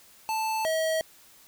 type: tone pair in turn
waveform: square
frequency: 880 / 640.3 Hz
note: A5 / D#5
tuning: 0 / +49 cents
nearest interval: tritone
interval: 551 cents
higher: first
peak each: -27 / -25 dBFS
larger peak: second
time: 0.29-0.65 / 0.65-1.01 s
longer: neither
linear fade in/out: 0 ms
effects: white hiss -55 dBFS RMS until 1.47 s